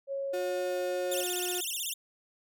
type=tone with pitch glide; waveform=sine; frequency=550 to 545.3 Hz; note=C#5 to C#5; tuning=-14 to -29 cents; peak=-31 dBFS; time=0.07-1.25 s; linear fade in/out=50 ms; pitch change=-15 cents; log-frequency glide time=0.65-0.77 s
type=tone; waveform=35% pulse; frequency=359.5 Hz; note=F#4; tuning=50 cents flat; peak=-32 dBFS; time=0.33-1.61 s; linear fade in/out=10 ms
type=tone with vibrato; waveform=10% pulse; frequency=3136 Hz; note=G7; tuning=in tune; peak=-25 dBFS; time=1.11-1.94 s; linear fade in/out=10 ms; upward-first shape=sine; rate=16 Hz; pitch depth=280 cents each way
effects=none